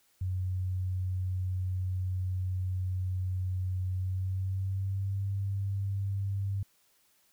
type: tone with pitch glide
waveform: sine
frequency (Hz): 92.5 to 98.57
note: F#2 to G2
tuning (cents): 0 to +10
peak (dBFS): -29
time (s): 0.21-6.63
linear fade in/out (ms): 5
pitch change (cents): +110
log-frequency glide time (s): 3.92-5.24
effects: white hiss -68 dBFS RMS until 7.32 s